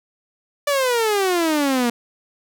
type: exponential sweep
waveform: sawtooth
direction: down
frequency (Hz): 587.3 to 233.1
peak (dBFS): -13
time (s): 0.67-1.9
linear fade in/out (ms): 5
effects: none